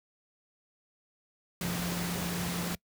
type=tone in noise; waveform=sine; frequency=174.61 Hz; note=F3; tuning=in tune; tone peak=-33 dBFS; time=1.61-2.75 s; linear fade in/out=2 ms; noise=pink; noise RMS=-35 dBFS; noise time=1.61-2.75 s; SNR=-1 dB; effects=noise-tail reverb RT60 0.1 s tail -24 dB re dry + high-pass 80 Hz 12 dB/octave